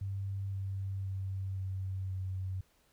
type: tone with pitch steps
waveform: sine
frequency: 98 / 96.99 / 95.98 / 94.99 / 94.01 Hz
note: G2 / G2 / G2 / F#2 / F#2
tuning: 0 / -18 / -36 / +46 / +28 cents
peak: -34 dBFS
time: 0.01-2.61 s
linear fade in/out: 5 ms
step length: 520 ms
effects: pink hiss -70 dBFS RMS until 2.92 s